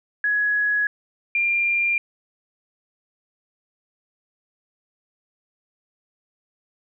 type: tone pair in turn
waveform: sine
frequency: 1677 / 2391 Hz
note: G#6 / D7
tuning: +16 / +30 cents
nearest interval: tritone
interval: 614 cents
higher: second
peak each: -18 dBFS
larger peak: neither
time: 0.24-0.87 / 1.35-1.98 s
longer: neither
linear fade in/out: 2 ms
effects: none